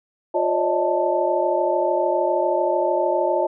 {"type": "tone cluster", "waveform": "sine", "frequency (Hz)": [354.8, 553, 600, 633, 881], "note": ["F4", "C#5", "D5", "D#5", "A5"], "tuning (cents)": [27, -4, 37, 30, 2], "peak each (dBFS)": -24, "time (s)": [0.34, 3.47], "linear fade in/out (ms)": 10, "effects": []}